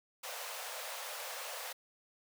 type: high-pass noise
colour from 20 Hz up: pink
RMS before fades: -43 dBFS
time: 0.23-1.73 s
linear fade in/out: 10 ms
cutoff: 480 Hz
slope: 96 dB/octave
effects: none